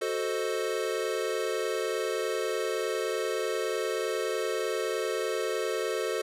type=chord; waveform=square; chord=F# diminished seventh; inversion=none; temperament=equal; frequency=370 / 440 / 523.3 / 622.3 Hz; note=F#4 / A4 / C5 / Eb5; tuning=0 / 0 / 0 / 0 cents; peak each=-35 / -32 / -35 / -38 dBFS; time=0.01-6.22 s; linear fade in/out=10 ms; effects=low-pass 12000 Hz 12 dB/octave